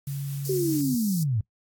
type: noise with tremolo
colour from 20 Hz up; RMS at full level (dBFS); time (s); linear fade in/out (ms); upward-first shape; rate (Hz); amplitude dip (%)
blue; -42; 0.07-0.81; 0; sine; 4.7; 30
type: tone with pitch glide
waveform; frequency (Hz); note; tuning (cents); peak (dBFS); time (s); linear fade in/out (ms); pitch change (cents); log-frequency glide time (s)
sine; 140 to 142.69; C#3 to D3; +18 to -50; -28; 0.07-0.95; 5; +32; 0.51-0.75
type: high-pass noise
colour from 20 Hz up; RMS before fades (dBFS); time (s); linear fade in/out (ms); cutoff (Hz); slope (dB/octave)
white; -36; 0.45-1.23; 0; 4600; 48
type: linear sweep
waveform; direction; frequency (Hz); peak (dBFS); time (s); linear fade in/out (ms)
sine; down; 388.5 to 98; -22; 0.49-1.41; 5
effects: noise-tail reverb RT60 0.1 s tail -21 dB re dry + AAC 64 kbps